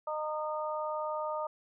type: harmonic tone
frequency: 306.6 Hz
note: D#4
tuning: 25 cents flat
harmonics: 2 / 3 / 4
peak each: -35 / -37 / -38 dBFS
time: 0.07-1.47 s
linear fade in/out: 5 ms
effects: none